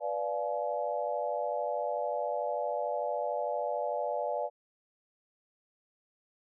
sine chord, B diminished seventh, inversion none, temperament equal with one note detuned, 493.9 / 587.3 / 698.5 / 851.5 Hz, B4 / D5 / F5 / Ab5, 0 / 0 / 0 / +43 cents, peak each -37 / -33 / -36 / -37 dBFS, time 0-4.5 s, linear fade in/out 50 ms, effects none

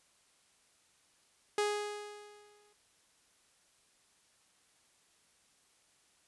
sawtooth tone with exponential decay, 415.3 Hz, G#4, in tune, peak -24 dBFS, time 1.58-2.73 s, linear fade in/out 2 ms, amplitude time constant 250 ms, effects white hiss -69 dBFS RMS until 6.27 s + resampled to 24000 Hz

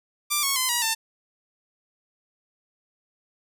5% pulse tone with pitch steps, 1181 / 1101.9 / 1028.1 / 959.3 / 895 Hz, D6 / C#6 / C6 / A#5 / A5, +9 / -11 / -31 / +49 / +29 cents, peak -10 dBFS, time 0.3-0.95 s, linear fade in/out 20 ms, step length 130 ms, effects none

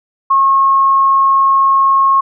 sine tone, 1086 Hz, C#6, 36 cents flat, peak -7 dBFS, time 0.3-2.21 s, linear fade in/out 10 ms, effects none

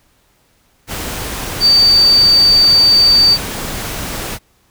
sine tone in noise, 4611 Hz, D8, 33 cents flat, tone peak -6 dBFS, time 1.6-3.38 s, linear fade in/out 50 ms, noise pink, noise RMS -23 dBFS, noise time 0.87-4.39 s, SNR +14 dB, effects pink hiss -56 dBFS RMS until 4.7 s

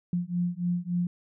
sine beating tone pair, 174.2 / 177.7 Hz, F3 / F3, -4 / +30 cents, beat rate 3.5 Hz, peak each -29 dBFS, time 0.13-1.07 s, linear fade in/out 2 ms, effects none

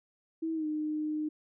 sine tone with pitch glide, 323.8 to 305.6 Hz, E4 to D#4, -31 to -31 cents, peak -30 dBFS, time 0.42-1.29 s, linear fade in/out 10 ms, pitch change -100 cents, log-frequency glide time 0.54-0.66 s, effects none

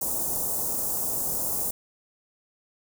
white band-stop noise, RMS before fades -28 dBFS, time 0.01-1.71 s, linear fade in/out 5 ms, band 900 to 7200 Hz, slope 24 dB/octave, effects none

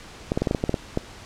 clicks, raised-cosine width 2 ms, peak -8 dBFS, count 10, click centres 0.319 / 0.375 / 0.42 / 0.472 / 0.511 / 0.548 / 0.639 / 0.694 / 0.742 / 0.974 s, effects pink hiss -43 dBFS RMS until 1.25 s + low-pass 7000 Hz 12 dB/octave

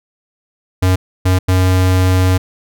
square tone bursts at uneven times, 92.5 Hz, F#2, in tune, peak -10 dBFS, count 3, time 0.82-0.96 / 1.25-1.39 / 1.48-2.38 s, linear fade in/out 10 ms, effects none

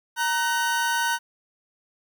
40% pulse tone pair together, 934 / 1510.4 Hz, A#5 / F#6, +3 / +35 cents, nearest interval minor sixth, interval 832 cents, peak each -24 dBFS, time 0.16-1.19 s, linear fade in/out 50 ms, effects 10-bit

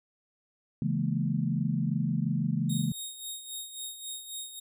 sine chord, A# half-diminished seventh, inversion first, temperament equal with one note detuned, 138.59 / 164.81 / 210.4 / 233.1 Hz, C#3 / E3 / G#3 / A#3, 0 / 0 / +23 / 0 cents, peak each -31 / -30 / -32 / -34 dBFS, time 0.82-2.92 s, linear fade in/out 2 ms
15% pulse tone with tremolo, 3729 Hz, A#7, in tune, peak -28 dBFS, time 2.69-4.6 s, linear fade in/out 10 ms, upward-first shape sine, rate 3.7 Hz, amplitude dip 65%
effects none

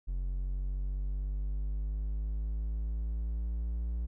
triangle linear sweep, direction up, 44.84 to 58.27 Hz, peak -29 dBFS, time 0.07-4.07 s, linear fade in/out 20 ms, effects none

